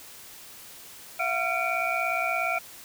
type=tone cluster; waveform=sine; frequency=670 / 727 / 1371 / 2273 / 2403 Hz; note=E5 / F#5 / F6 / C#7 / D7; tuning=+28 / -31 / -32 / +43 / +39 cents; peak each=-31 dBFS; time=1.19-2.59 s; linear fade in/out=10 ms; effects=white hiss -46 dBFS RMS until 2.84 s